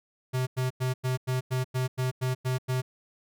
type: tone bursts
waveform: square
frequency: 128.4 Hz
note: C3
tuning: 32 cents flat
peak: -26 dBFS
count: 11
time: 0.33-2.82 s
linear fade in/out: 20 ms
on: 140 ms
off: 95 ms
effects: none